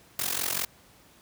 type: noise with amplitude modulation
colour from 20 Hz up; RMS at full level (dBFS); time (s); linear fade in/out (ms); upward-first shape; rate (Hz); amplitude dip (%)
white; -26; 0.19-0.65; 2; sine; 45; 85
effects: pink hiss -57 dBFS RMS until 1.21 s + high-pass 60 Hz 12 dB/octave